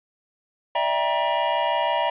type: chord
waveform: square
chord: E half-diminished seventh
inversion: third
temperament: just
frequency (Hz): 593.3 / 659.3 / 791.1 / 949.3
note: D5 / E5 / G5 / Bb5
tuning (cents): +18 / 0 / +16 / +31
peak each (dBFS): -28 / -27 / -30 / -24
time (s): 0.75-2.1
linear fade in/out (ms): 5
effects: resampled to 8000 Hz + 8-bit